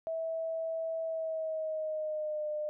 sine tone with pitch glide, 651 to 603.9 Hz, E5 to D5, -22 to +48 cents, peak -32 dBFS, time 0.07-2.69 s, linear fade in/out 0 ms, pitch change -130 cents, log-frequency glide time 1.04-2.48 s, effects none

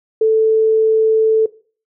sine tone, 440.6 Hz, A4, 2 cents sharp, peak -9 dBFS, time 0.21-1.46 s, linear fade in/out 5 ms, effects noise-tail reverb RT60 0.4 s tail -19 dB re dry

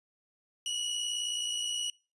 sawtooth tone pair together, 2869 / 2928 Hz, F7 / F#7, +46 / -19 cents, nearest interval unison, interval 35 cents, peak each -36 / -29 dBFS, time 0.66-1.9 s, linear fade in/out 2 ms, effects noise-tail reverb RT60 0.3 s tail -22 dB re dry + resampled to 24000 Hz

